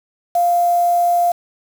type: tone with quantisation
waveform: sine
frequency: 698.5 Hz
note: F5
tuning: in tune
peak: -12 dBFS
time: 0.35-1.32 s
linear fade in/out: 5 ms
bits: 5
effects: none